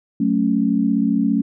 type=chord; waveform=sine; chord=F# minor; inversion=none; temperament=equal; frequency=185 / 220 / 277.2 Hz; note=F#3 / A3 / C#4; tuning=0 / 0 / 0 cents; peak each=-22 / -18 / -19 dBFS; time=0.2-1.42 s; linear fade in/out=5 ms; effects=none